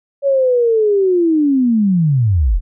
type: linear sweep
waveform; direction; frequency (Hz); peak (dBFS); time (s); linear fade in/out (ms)
sine; down; 565 to 33; -10; 0.22-2.61; 50
effects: none